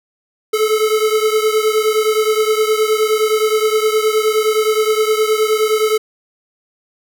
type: beating tone pair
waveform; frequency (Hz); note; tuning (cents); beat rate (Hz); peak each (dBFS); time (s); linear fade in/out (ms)
square; 430 / 439.6; A4 / A4; -40 / -2; 9.6; -15 / -18; 0.53-5.98; 10
effects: none